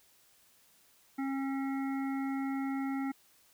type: harmonic tone with a mistuned harmonic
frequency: 270.8 Hz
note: C#4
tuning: 40 cents flat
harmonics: 1 / 3 / 5 / 7 / 8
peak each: -32 / -42 / -46 / -49 / -50 dBFS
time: 1.18-3.12 s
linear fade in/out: 10 ms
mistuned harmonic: 7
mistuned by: +26 cents
effects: white hiss -65 dBFS RMS until 3.53 s